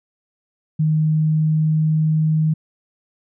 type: tone with pitch glide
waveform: sine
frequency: 155.56 to 156.55 Hz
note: D#3 to D#3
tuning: 0 to +11 cents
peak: -14 dBFS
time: 0.79-2.54 s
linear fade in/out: 10 ms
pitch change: +11 cents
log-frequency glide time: 0.99-2.28 s
effects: none